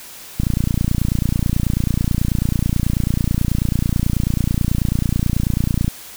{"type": "click train", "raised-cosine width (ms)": 5, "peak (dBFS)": -5, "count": 161, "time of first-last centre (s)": [0.4, 5.879], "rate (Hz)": 29.2, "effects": ["white hiss -37 dBFS RMS until 6.16 s"]}